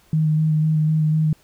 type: tone with vibrato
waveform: sine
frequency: 155.56 Hz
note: D#3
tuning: in tune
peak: -15 dBFS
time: 0.13-1.33 s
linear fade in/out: 2 ms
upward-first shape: square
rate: 4 Hz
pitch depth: 14 cents each way
effects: pink hiss -56 dBFS RMS until 1.43 s